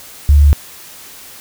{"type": "tone", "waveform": "sine", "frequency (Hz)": 72.3, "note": "D2", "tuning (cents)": -27, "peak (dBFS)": -4, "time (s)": [0.29, 0.53], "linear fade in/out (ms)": 0, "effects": ["white hiss -36 dBFS RMS until 1.4 s"]}